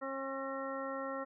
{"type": "harmonic tone with a mistuned harmonic", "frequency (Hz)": 270, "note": "C#4", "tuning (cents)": -45, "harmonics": [1, 2, 3, 4, 5, 7], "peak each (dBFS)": [-44, -40, -49, -45, -44, -48], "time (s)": [0.01, 1.25], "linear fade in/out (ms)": 20, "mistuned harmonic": 7, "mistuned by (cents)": -28, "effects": []}